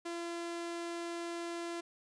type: tone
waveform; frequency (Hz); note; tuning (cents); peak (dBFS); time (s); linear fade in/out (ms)
sawtooth; 340.8; F4; -42; -34; 0.05-1.81; 10
effects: resampled to 22050 Hz